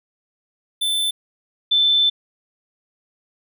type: tone pair in turn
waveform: square / sine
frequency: 3531 / 3531 Hz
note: A7 / A7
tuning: +5 / +5 cents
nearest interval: unison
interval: 0 cents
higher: neither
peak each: -19 / -13 dBFS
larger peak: second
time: 0.81-1.11 / 1.71-2.1 s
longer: second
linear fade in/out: 10 ms
effects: none